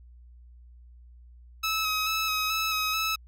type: tone with vibrato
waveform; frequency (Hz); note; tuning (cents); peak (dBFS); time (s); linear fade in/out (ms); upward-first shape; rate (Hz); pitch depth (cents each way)
15% pulse; 1286; E6; -43; -19; 1.63-3.16; 10; square; 2.3; 22
effects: added 60 Hz sine -48 dBFS peak until 3.27 s